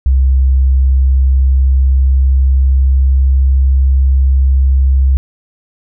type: tone with pitch glide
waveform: sine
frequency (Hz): 65.8 to 66.6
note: C2 to C2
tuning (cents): +10 to +31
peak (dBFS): -6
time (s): 0.06-5.17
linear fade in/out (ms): 0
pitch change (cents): +21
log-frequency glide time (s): 0.38-3.91
effects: none